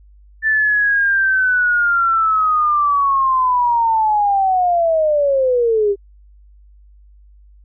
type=linear sweep; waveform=sine; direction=down; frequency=1770 to 392 Hz; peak=-12 dBFS; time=0.42-5.96 s; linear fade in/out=50 ms; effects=added 50 Hz sine -43 dBFS peak until 7.64 s